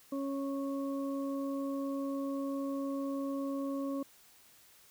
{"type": "harmonic tone", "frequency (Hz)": 275.7, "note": "C#4", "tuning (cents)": -9, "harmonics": [1, 2, 4], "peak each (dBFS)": [-34, -40, -46], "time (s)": [0.12, 4.03], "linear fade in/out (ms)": 5, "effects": ["white hiss -61 dBFS RMS until 4.9 s"]}